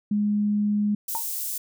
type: tone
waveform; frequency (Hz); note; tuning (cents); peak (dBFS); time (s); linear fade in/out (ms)
sine; 207.7; G#3; 0; -20; 0.11-0.95; 5
type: high-pass noise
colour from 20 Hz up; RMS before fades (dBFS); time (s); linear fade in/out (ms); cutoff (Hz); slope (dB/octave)
white; -30; 1.08-1.58; 5; 8000; 12
type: tone with exponential decay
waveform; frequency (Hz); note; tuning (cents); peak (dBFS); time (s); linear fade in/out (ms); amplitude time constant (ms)
sine; 918; A#5; -27; -23; 1.15-1.26; 0; 23
effects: none